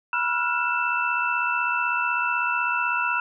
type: tone cluster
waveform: sine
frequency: 971 / 1361 / 1437 / 2657 Hz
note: B5 / F6 / F6 / E7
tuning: -30 / -45 / +49 / +13 cents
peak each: -27 dBFS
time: 0.13-3.2 s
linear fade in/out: 2 ms
effects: none

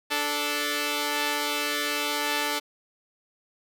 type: tone pair together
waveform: 5% pulse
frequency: 293.1 / 439.2 Hz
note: D4 / A4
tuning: -3 / -3 cents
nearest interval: perfect fifth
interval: 700 cents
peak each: -17 dBFS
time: 0.1-2.6 s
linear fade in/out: 20 ms
effects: none

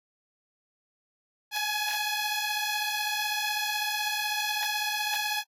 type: beating tone pair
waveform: 10% pulse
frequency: 836 / 852 Hz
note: G#5 / G#5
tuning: +11 / +44 cents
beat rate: 16 Hz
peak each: -21 / -24 dBFS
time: 1.51-5.44 s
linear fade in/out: 50 ms
effects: AAC 48 kbps

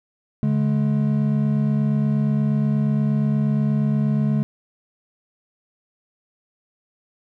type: tone pair together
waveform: triangle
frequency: 143.48 / 211.9 Hz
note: D3 / G#3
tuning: -40 / +35 cents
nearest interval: perfect fifth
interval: 675 cents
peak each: -18 dBFS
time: 0.43-4.43 s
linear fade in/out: 0 ms
effects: none

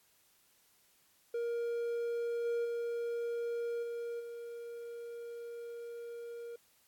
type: tone with level steps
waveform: triangle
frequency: 470.3 Hz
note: A#4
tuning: 15 cents sharp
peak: -31 / -29 / -32 / -35 / -40 dBFS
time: 1.34-6.56 s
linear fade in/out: 5 ms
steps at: 2.44 / 2.64 / 3.82 / 4.19 s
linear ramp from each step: 20 ms
effects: white hiss -69 dBFS RMS until 6.87 s + AAC 64 kbps

